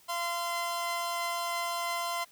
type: tone pair together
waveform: sawtooth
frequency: 687 / 1032 Hz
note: F5 / C6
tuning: -29 / -24 cents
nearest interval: perfect fifth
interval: 705 cents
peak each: -31 / -29 dBFS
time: 0.08-2.25 s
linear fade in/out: 20 ms
effects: white hiss -60 dBFS RMS until 2.31 s